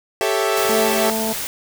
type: chord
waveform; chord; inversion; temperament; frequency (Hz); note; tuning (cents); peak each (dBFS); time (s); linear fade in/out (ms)
sawtooth; A dominant seventh; third; equal; 392 / 440 / 554.4 / 659.3; G4 / A4 / C#5 / E5; 0 / 0 / 0 / 0; -18 / -18 / -22 / -19; 0.21-1.1; 0
type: noise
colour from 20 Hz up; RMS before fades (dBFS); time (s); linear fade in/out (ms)
white; -26; 0.57-1.47; 0
type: harmonic tone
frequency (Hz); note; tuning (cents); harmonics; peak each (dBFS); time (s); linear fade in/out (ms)
221.2; A3; +9; 1 / 2 / 3 / 4; -24 / -27 / -26 / -29; 0.69-1.33; 5
effects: none